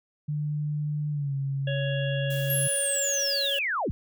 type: tone with pitch glide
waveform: sine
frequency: 149.1 to 137.52 Hz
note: D3 to C#3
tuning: +27 to -13 cents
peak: -26 dBFS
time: 0.28-2.68 s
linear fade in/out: 10 ms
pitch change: -140 cents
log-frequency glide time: 1.11-1.34 s
type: harmonic tone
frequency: 557 Hz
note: C#5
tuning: 8 cents sharp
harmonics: 1 / 3 / 5 / 6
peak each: -31 / -36 / -38 / -39 dBFS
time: 1.67-3.59 s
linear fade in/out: 5 ms
type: noise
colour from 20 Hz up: blue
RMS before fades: -41 dBFS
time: 2.3-3.59 s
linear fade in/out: 5 ms
type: linear sweep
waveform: sine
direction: down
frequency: 11650 to 35.06 Hz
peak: -25 dBFS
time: 2.5-3.91 s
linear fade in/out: 0 ms
effects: none